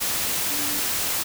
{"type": "tone in noise", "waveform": "sine", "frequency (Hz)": 290, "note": "D4", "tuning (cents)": -22, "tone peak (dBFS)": -35, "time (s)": [0.5, 0.81], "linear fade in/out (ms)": 20, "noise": "white", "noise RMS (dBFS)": -25, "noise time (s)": [0, 1.24], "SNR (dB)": -13, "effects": []}